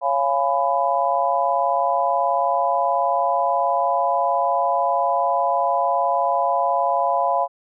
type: chord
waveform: sine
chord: C# dominant seventh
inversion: none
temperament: just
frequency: 554.4 / 693 / 831.5 / 997.9 Hz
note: C#5 / E#5 / G#5 / B5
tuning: 0 / -14 / +2 / +18 cents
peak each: -24 / -21 / -24 / -22 dBFS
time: 0.01-7.48 s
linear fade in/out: 50 ms
effects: none